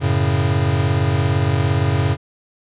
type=chord; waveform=square; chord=F# minor; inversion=none; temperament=equal; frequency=92.5 / 110 / 138.59 Hz; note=F#2 / A2 / C#3; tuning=0 / 0 / 0 cents; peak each=-20 / -21 / -20 dBFS; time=0-2.17 s; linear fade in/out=50 ms; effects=resampled to 8000 Hz